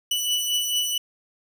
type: beating tone pair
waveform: sawtooth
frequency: 2960 / 2964.5 Hz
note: F#7 / F#7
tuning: 0 / +3 cents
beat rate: 4.5 Hz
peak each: -26 / -20 dBFS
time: 0.11-0.98 s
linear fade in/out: 5 ms
effects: none